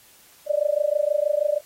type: tone with amplitude modulation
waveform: sine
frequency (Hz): 593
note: D5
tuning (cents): +17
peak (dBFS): -15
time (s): 0.46-1.61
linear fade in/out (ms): 50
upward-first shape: sine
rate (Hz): 26.3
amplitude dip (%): 95
effects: white hiss -53 dBFS RMS until 1.65 s + AAC 48 kbps